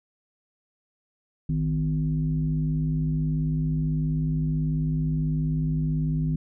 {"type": "tone with frequency modulation", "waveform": "sine", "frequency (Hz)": 155.56, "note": "D#3", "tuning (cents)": 0, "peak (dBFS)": -22, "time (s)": [1.49, 6.36], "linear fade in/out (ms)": 5, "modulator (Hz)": 98.5, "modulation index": 0.71, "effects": []}